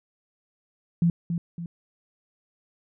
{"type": "tone with echo", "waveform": "sine", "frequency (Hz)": 170, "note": "F3", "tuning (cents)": -46, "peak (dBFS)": -17, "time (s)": [1.02, 1.1], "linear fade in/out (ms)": 2, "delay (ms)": 280, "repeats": 2, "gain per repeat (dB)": -7, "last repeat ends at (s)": 1.66, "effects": []}